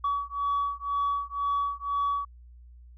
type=beating tone pair; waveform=sine; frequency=1134 / 1136 Hz; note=C#6 / C#6; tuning=+39 / +42 cents; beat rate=2 Hz; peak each=-28 dBFS; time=0.04-2.25 s; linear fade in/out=5 ms; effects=tanh soft clip ceiling -21 dBFS + added 60 Hz sine -47 dBFS peak until 2.97 s